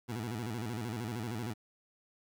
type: tone with vibrato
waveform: 20% pulse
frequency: 114 Hz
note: A#2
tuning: 38 cents flat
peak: -31 dBFS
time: 0.08-1.54 s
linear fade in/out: 20 ms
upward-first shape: square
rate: 13 Hz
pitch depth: 120 cents each way
effects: 11-bit